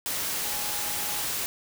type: tone in noise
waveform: sine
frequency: 831 Hz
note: G#5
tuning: 1 cent sharp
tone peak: -41 dBFS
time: 0.45-1.22 s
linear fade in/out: 0 ms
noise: white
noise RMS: -30 dBFS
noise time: 0.06-1.46 s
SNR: -14 dB
effects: none